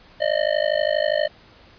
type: tone with amplitude modulation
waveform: square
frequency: 609 Hz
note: D#5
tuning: 37 cents flat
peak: -15 dBFS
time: 0.2-1.28 s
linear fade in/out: 20 ms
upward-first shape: sine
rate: 52.4 Hz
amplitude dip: 100%
effects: pink hiss -50 dBFS RMS until 1.78 s + resampled to 11025 Hz